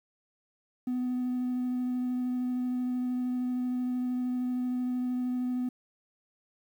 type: tone with vibrato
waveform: triangle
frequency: 250 Hz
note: B3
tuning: 21 cents sharp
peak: -25 dBFS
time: 0.87-5.69 s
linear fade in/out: 5 ms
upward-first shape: triangle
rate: 13 Hz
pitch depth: 11 cents each way
effects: tanh soft clip ceiling -23 dBFS + 10-bit